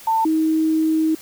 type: tone pair in turn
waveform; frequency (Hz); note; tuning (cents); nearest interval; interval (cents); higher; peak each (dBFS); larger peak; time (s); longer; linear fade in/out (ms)
sine; 894 / 316.8; A5 / D#4; +27 / +31; octave + tritone; 1796; first; -15 / -15; neither; 0.07-0.25 / 0.25-1.15; second; 5
effects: white hiss -42 dBFS RMS until 1.21 s